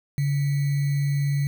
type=tone with sample-and-hold; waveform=sine; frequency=141.9 Hz; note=C#3; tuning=41 cents sharp; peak=-20 dBFS; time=0.18-1.47 s; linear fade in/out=0 ms; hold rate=2100 Hz; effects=none